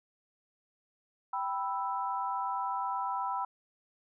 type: chord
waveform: sine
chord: E minor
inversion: first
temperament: equal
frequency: 784 / 987.8 / 1318.5 Hz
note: G5 / B5 / E6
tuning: 0 / 0 / 0 cents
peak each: -36 / -33 / -38 dBFS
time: 1.33-3.45 s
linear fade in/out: 5 ms
effects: none